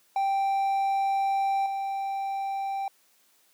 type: tone with level steps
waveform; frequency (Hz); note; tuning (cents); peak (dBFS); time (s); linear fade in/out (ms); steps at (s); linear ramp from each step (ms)
triangle; 784; G5; 0; -21 / -26; 0.16-2.88; 2; 1.66; 2
effects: white hiss -64 dBFS RMS until 3.53 s + high-pass 200 Hz 12 dB/octave